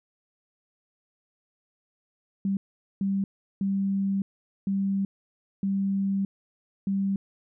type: tone bursts at uneven times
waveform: sine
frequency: 195.9 Hz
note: G3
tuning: 1 cent flat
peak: -23 dBFS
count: 6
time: 2.45-2.57 / 3.01-3.24 / 3.61-4.22 / 4.67-5.05 / 5.63-6.25 / 6.87-7.16 s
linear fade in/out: 2 ms
effects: none